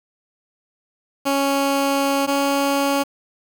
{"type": "tone pair in turn", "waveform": "15% pulse", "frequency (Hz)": [277.2, 279.3], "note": ["C#4", "C#4"], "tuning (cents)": [0, 13], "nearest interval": "unison", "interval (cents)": 13, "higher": "second", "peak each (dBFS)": -11, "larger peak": "neither", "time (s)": [[1.25, 2.27], [2.27, 3.04]], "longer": "first", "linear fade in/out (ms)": 20, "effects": ["7-bit"]}